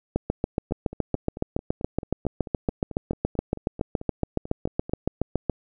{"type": "two click trains", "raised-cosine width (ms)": 2, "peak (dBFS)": [-9, -22], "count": [39, 20], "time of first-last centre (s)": [[0.16, 5.497], [0.71, 4.895]], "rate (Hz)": [7.12, 4.54], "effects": []}